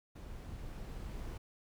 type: noise with level ramp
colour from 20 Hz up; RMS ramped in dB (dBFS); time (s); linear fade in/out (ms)
brown; -47 to -42; 0.15-1.38; 10
effects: none